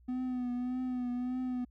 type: tone with vibrato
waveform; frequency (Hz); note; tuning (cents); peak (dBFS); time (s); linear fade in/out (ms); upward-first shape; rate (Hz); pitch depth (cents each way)
triangle; 250; B3; +21; -30; 0.08-1.65; 10; triangle; 1.7; 44
effects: added 60 Hz sine -58 dBFS peak until 1.7 s